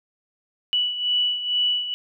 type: beating tone pair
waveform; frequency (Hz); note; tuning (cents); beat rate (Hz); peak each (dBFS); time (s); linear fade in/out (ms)
sine; 2954 / 2956.2; F#7 / F#7; -3 / -2; 2.2; -21 / -27; 0.73-1.94; 0
effects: none